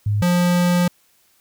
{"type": "tone pair in turn", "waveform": ["sine", "square"], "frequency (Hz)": [103.83, 176.6], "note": ["G#2", "F3"], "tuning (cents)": [0, 20], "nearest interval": "major sixth", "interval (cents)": 920, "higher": "second", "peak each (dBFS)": [-16, -15], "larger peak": "second", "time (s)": [[0.06, 0.22], [0.22, 0.88]], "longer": "second", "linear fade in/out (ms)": 5, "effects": ["white hiss -59 dBFS RMS until 1.4 s"]}